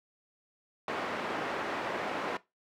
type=band-pass noise; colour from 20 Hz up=pink; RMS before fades=-35 dBFS; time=0.88-2.37 s; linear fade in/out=2 ms; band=360 to 1900 Hz; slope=12 dB/octave; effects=noise-tail reverb RT60 0.2 s tail -18 dB re dry